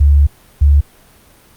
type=tone pair in turn; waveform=sine; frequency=71.7 / 71.7 Hz; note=D2 / D2; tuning=-41 / -41 cents; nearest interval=unison; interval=0 cents; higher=neither; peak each=-5 dBFS; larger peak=neither; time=0-0.27 / 0.61-0.81 s; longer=first; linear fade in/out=10 ms; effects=pink hiss -46 dBFS RMS until 1.56 s + Opus 32 kbps